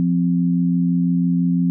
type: tone pair together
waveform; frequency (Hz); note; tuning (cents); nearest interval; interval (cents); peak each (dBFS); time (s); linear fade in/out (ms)
sine; 174.2 / 260.2; F3 / C4; -4 / -9; perfect fifth; 695; -16 / -20; 0-1.7; 0
effects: none